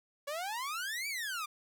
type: exponential two-way sweep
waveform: sawtooth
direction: up then down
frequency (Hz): 554.4 to 2353 to 1176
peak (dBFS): -32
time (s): 0.27-1.46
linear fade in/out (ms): 10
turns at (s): 1.08
effects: none